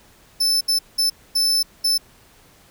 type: tone bursts at uneven times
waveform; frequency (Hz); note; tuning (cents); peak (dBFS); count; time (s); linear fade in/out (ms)
40% pulse; 5274; E8; 0; -15; 5; 0.4-0.61 / 0.68-0.79 / 0.98-1.1 / 1.35-1.63 / 1.84-1.98; 10
effects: pink hiss -52 dBFS RMS until 2.7 s